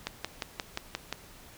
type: click train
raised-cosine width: 0.2 ms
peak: -14 dBFS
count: 7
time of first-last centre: 0.07-1.126 s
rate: 5.68 Hz
effects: pink hiss -52 dBFS RMS until 1.57 s